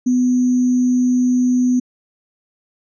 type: tone with sample-and-hold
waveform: sine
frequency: 250 Hz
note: B3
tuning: 21 cents sharp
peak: -12 dBFS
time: 0.06-1.8 s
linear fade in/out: 10 ms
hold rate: 6300 Hz
effects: resampled to 16000 Hz